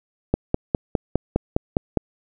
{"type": "click train", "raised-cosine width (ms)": 2, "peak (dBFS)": -4, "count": 9, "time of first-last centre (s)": [0.34, 1.973], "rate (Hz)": 4.9, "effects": []}